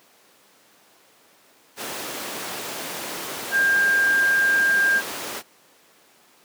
sine tone in noise, 1599 Hz, G6, 34 cents sharp, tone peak -16 dBFS, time 3.51-5.02 s, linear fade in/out 50 ms, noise pink, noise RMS -30 dBFS, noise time 1.76-5.43 s, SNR +11 dB, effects pink hiss -55 dBFS RMS until 6.44 s + high-pass 300 Hz 12 dB/octave

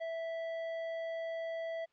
sine tone with tanh clipping, 658 Hz, E5, 3 cents flat, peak -38 dBFS, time 0-1.86 s, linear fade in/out 20 ms, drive 13 dB, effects white hiss -75 dBFS RMS until 1.92 s + low-pass 3000 Hz 12 dB/octave

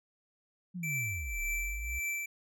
sine linear two-way sweep, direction down then up, 186.9 to 32 to 65 Hz, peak -36 dBFS, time 0.74-2 s, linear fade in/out 20 ms, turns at 1.41 s
square tone with tremolo, 2332 Hz, D7, 13 cents flat, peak -32 dBFS, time 0.83-2.26 s, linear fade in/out 5 ms, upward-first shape triangle, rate 1.8 Hz, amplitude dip 70%
effects none

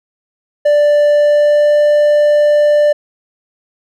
triangle tone with pitch glide, 588 to 591.7 Hz, D5 to D5, +2 to +13 cents, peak -5 dBFS, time 0.65-2.93 s, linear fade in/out 10 ms, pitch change +11 cents, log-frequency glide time 1.09-1.79 s, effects none

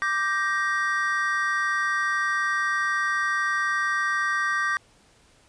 triangle chord, G minor, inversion second, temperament just, 1176 / 1568 / 1881.6 Hz, D6 / G6 / Bb6, +2 / 0 / +16 cents, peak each -25 dBFS, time 0.02-4.77 s, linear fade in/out 0 ms, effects pink hiss -58 dBFS RMS until 5.48 s + resampled to 22050 Hz

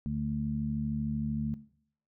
harmonic tone, 73.2 Hz, D2, 5 cents flat, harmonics 1 / 2 / 3, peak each -39 / -34 / -33 dBFS, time 0.06-1.54 s, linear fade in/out 0 ms, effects noise-tail reverb RT60 0.6 s tail -17 dB re dry

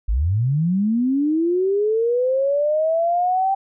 sine linear sweep, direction up, 45.83 to 784 Hz, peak -16 dBFS, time 0.08-3.55 s, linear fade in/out 10 ms, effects none

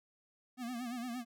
square tone with vibrato, 242.9 Hz, B3, 29 cents flat, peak -39 dBFS, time 0.57-1.25 s, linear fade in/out 50 ms, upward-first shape sine, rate 8.7 Hz, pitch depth 91 cents each way, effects none

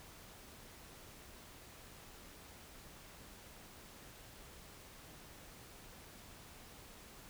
silence, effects pink hiss -56 dBFS RMS until 7.29 s

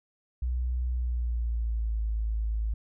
sine tone with pitch glide, 61.74 to 54.37 Hz, B1 to A1, 0 to -20 cents, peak -26 dBFS, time 0.42-2.74 s, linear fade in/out 5 ms, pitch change -220 cents, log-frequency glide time 0.91-1.99 s, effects none

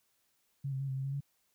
sine tone with pitch steps, 138.5 / 133.4 / 137.5 / 132.7 / 134.2 / 137.1 / 140.5 Hz, C#3 / C3 / C#3 / C3 / C3 / C#3 / C#3, -1 / +34 / -14 / +25 / +44 / -19 / +24 cents, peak -33 dBFS, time 0.64-1.207 s, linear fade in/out 10 ms, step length 81 ms, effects white hiss -75 dBFS RMS until 1.54 s

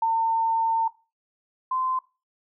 sine tone pair in turn, 905 / 1033.3 Hz, A5 / C6, +48 / -22 cents, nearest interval major second, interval 230 cents, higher second, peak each -19 / -23 dBFS, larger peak first, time 0.02-0.88 / 1.71-1.99 s, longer first, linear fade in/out 5 ms, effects noise-tail reverb RT60 0.3 s tail -19 dB re dry

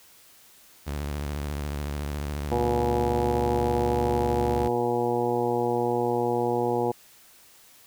sawtooth tone with vibrato, 72.7 Hz, D2, 17 cents flat, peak -25 dBFS, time 0.86-4.69 s, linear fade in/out 20 ms, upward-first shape sine, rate 14 Hz, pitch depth 91 cents each way
harmonic tone, 120.1 Hz, B2, 48 cents flat, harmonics 1 / 2 / 3 / 4 / 5 / 6 / 7 / 8, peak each -34 / -32 / -28 / -27 / -39 / -32 / -30 / -38 dBFS, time 2.51-6.92 s, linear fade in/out 10 ms
effects white hiss -54 dBFS RMS until 7.86 s

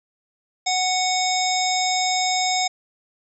harmonic tone, 740 Hz, F#5, in tune, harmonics 1 / 3 / 5 / 7 / 9 / 10, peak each -22 / -27 / -27 / -27 / -31 / -29 dBFS, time 0.66-2.68 s, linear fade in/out 10 ms, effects none

